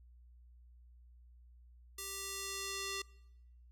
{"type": "tone with band-pass filter sweep", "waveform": "square", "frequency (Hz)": 392, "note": "G4", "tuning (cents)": 0, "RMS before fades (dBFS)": -42, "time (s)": [1.98, 3.02], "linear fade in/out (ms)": 5, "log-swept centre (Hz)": [10000, 4500], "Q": 0.84, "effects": ["noise-tail reverb RT60 0.9 s tail -23 dB re dry", "added 60 Hz sine -57 dBFS peak until 3.71 s"]}